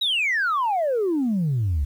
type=exponential sweep; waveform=sine; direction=down; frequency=3932 to 66 Hz; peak=-18 dBFS; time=0.01-1.85 s; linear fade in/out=10 ms; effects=tanh soft clip ceiling -17 dBFS + 9-bit